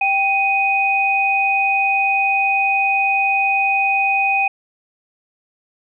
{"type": "tone pair together", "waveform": "sine", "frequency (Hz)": [784, 2495], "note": ["G5", "D#7"], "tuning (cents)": [0, 4], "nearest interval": "octave + minor sixth", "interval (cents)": 2004, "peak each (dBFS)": [-18, -16], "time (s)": [0.01, 4.48], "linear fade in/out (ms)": 5, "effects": []}